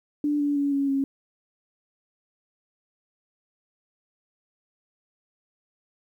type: tone with pitch steps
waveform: sine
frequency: 293.7 / 288.5 / 283.4 / 278.3 / 273.4 Hz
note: D4 / D4 / C#4 / C#4 / C#4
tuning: 0 / -31 / +38 / +7 / -24 cents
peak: -21 dBFS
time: 0.24-1.04 s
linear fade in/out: 2 ms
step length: 160 ms
effects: 10-bit